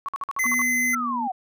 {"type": "tone bursts", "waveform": "sine", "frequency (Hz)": 1112, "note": "C#6", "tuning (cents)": 5, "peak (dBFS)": -25, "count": 8, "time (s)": [0.06, 0.617], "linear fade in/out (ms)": 0, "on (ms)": 25, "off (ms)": 51}
{"type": "tone", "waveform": "square", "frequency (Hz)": 2046, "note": "C7", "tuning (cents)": -39, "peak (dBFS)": -21, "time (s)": [0.39, 0.95], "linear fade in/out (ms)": 5}
{"type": "tone with pitch glide", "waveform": "sine", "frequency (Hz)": [242.3, 240.8], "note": ["B3", "B3"], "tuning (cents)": [-33, -44], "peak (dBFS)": -29, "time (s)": [0.45, 1.28], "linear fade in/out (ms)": 10, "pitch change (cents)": -11, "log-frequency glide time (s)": [1.03, 1.17]}
{"type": "linear sweep", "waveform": "sine", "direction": "down", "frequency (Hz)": [1396.9, 717], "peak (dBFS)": -24, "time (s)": [0.93, 1.32], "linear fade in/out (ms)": 10}
{"effects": []}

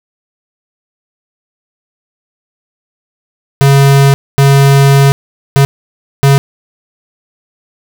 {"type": "tone bursts at uneven times", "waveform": "square", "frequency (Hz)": 138.59, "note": "C#3", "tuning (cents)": 0, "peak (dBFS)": -4, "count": 4, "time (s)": [[3.61, 4.14], [4.38, 5.12], [5.56, 5.65], [6.23, 6.38]], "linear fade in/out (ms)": 0, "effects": []}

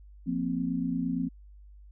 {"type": "chord", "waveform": "sine", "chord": "F suspended fourth", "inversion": "none", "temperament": "equal", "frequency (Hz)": [174.61, 233.1, 261.6], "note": ["F3", "Bb3", "C4"], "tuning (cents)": [0, 0, 0], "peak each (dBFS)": [-32, -33, -30], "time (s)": [0.26, 1.29], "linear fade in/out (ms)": 20, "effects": ["added 50 Hz sine -48 dBFS peak until 1.91 s"]}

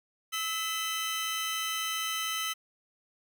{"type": "tone cluster", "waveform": "sawtooth", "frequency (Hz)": [1301, 2009, 3069], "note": ["E6", "B6", "G7"], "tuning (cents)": [-23, 29, -37], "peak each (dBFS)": [-31, -34, -31], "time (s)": [0.32, 2.54], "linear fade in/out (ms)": 20, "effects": []}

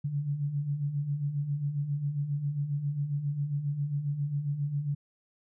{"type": "beating tone pair", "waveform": "sine", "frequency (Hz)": [138.59, 145.99], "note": ["C#3", "D3"], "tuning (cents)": [0, -10], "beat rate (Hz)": 7.4, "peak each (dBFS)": [-36, -29], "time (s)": [0.04, 4.95], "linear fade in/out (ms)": 10, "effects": []}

